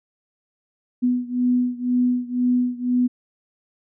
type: beating tone pair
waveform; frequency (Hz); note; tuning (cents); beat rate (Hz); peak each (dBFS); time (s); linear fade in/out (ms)
sine; 246.9 / 248.9; B3 / B3; 0 / +14; 2; -20 / -22; 1.02-3.08; 20
effects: none